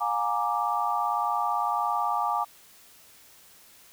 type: chord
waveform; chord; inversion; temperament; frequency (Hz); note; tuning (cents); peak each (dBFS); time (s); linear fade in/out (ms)
sine; Bb dominant seventh; second; equal with one note detuned; 712.7 / 830.6 / 932.3 / 1174.7; F5 / Ab5 / Bb5 / D6; +35 / 0 / 0 / 0; -31 / -29 / -31 / -28; 0-2.45; 20
effects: white hiss -54 dBFS RMS until 3.92 s